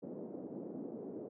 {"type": "band-pass noise", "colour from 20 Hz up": "white", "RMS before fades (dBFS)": -45, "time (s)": [0.02, 1.29], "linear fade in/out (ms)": 20, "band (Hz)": [190, 440], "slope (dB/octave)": 24, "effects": []}